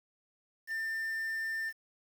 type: tone with quantisation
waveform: triangle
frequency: 1794 Hz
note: A6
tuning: 33 cents sharp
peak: -31 dBFS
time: 0.67-1.73 s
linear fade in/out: 50 ms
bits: 9
effects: none